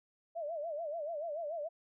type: tone with vibrato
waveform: sine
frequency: 630 Hz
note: D#5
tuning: 21 cents sharp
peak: -36 dBFS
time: 0.35-1.69 s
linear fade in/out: 20 ms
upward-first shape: sine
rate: 6.9 Hz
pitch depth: 150 cents each way
effects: none